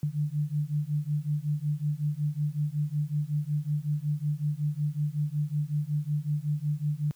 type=beating tone pair; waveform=sine; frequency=145.9 / 151.3 Hz; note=D3 / D#3; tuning=-11 / -48 cents; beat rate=5.4 Hz; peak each=-29 dBFS; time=0.03-7.11 s; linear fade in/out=0 ms; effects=white hiss -63 dBFS RMS until 7.15 s + high-pass 80 Hz 12 dB/octave